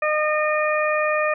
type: harmonic tone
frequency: 610 Hz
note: D#5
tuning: 34 cents flat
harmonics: 1 / 2 / 3 / 4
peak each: -21 / -24 / -26 / -27 dBFS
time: 0.02-1.34 s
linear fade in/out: 5 ms
effects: none